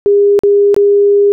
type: tone with dropouts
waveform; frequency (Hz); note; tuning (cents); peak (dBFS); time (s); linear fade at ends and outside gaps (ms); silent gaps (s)
sine; 405.4; G#4; -42; -5; 0.06-1.32; 0; 0.391-0.435 / 0.744-0.764
effects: none